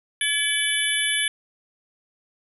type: tone cluster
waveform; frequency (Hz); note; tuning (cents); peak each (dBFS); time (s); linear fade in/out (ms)
sine; 1712 / 2296 / 3003 / 3458 / 10810; A6 / D7 / F#7 / A7 / E9; -48 / -40 / +25 / -31 / +42; -27; 0.21-1.28; 2
effects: none